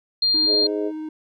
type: tone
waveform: sine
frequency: 4200 Hz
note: C8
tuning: 6 cents sharp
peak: -16 dBFS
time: 0.22-0.67 s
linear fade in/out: 5 ms
type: tone with vibrato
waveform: triangle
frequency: 311.1 Hz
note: D#4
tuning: in tune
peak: -26 dBFS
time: 0.34-1.09 s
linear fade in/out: 5 ms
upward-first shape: triangle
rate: 16 Hz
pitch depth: 9 cents each way
type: harmonic tone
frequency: 103.83 Hz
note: G#2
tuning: in tune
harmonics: 3 / 4 / 5 / 6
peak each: -33 / -24 / -34 / -31 dBFS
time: 0.46-0.92 s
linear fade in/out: 50 ms
effects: none